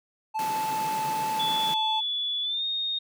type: tone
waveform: triangle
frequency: 874 Hz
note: A5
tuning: 12 cents flat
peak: -24 dBFS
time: 0.34-2.01 s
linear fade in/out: 20 ms
type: high-pass noise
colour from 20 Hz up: pink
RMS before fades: -37 dBFS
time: 0.39-1.74 s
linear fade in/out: 0 ms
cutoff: 130 Hz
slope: 96 dB/octave
type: tone with pitch glide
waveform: sine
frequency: 3432 to 3700 Hz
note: A7 to A#7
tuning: -44 to -14 cents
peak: -26 dBFS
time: 1.39-2.99 s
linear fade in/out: 10 ms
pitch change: +130 cents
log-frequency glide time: 2.42-2.64 s
effects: none